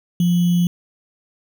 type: tone with sample-and-hold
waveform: sine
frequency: 174.61 Hz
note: F3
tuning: in tune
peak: -13 dBFS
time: 0.2-0.67 s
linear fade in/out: 2 ms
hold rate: 3150 Hz
effects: none